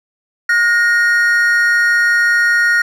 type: tone pair together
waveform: triangle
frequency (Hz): 1438 / 1863.2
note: F#6 / A#6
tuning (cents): -50 / -1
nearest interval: major third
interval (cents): 449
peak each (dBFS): -11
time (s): 0.49-2.82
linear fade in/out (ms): 5
effects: none